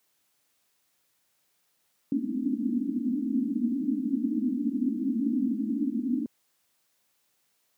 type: band-pass noise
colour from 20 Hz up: pink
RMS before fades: -28 dBFS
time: 2.12-6.26 s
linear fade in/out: 2 ms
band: 220 to 300 Hz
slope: 96 dB/octave
effects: white hiss -72 dBFS RMS until 7.77 s + high-pass 100 Hz 12 dB/octave